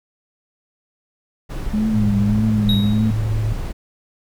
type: noise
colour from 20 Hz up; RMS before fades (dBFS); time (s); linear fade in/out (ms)
brown; -26; 1.49-3.73; 20
type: tone with vibrato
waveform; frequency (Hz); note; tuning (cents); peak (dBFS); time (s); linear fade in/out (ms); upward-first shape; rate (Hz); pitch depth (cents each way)
sine; 209.3; G#3; +14; -16; 1.73-3.11; 10; triangle; 1.7; 91
type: tone with pitch glide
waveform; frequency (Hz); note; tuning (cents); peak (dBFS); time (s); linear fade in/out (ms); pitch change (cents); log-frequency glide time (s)
sine; 108.9 to 108.15; A2 to A2; -17 to -29; -18; 1.94-3.53; 5; -12; 2.77-3.2
type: tone with exponential decay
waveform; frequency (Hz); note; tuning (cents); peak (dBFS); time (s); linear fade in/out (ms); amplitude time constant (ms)
triangle; 3800; A#7; +33; -16; 2.69-3.15; 2; 100
effects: none